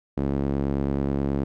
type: tone with band-pass filter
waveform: sawtooth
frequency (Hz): 69.3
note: C#2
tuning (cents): 0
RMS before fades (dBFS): -25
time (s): 0.17-1.44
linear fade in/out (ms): 5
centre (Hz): 280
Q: 1.1
effects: none